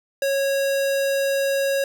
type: tone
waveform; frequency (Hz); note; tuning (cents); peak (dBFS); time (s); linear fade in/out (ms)
square; 550; C#5; -14; -20; 0.22-1.84; 2
effects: none